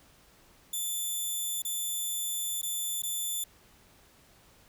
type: tone with dropouts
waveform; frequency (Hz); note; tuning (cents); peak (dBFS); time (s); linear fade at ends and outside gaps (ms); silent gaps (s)
5% pulse; 3520; A7; 0; -23; 0.73-3.44; 5; 1.621-1.649 / 2.616-2.629 / 3.021-3.033
effects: pink hiss -60 dBFS RMS until 4.68 s